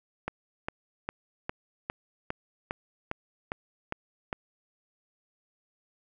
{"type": "click train", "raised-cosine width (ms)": 0.5, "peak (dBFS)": -16, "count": 11, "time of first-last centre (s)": [0.28, 4.329], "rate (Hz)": 2.47, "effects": []}